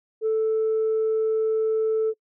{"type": "tone", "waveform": "sine", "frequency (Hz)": 440, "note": "A4", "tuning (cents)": 0, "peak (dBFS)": -18, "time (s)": [0.21, 2.14], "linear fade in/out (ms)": 50, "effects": ["noise-tail reverb RT60 0.1 s tail -26 dB re dry", "tanh soft clip ceiling -17 dBFS"]}